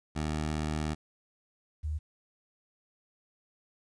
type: tone pair in turn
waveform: 15% pulse / sine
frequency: 76.8 / 76.45 Hz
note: D#2 / D#2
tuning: -22 / -30 cents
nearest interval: unison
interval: 8 cents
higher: first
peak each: -24 / -30 dBFS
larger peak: first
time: 0.15-0.95 / 1.83-1.99 s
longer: first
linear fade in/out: 20 ms
effects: resampled to 22050 Hz + 11-bit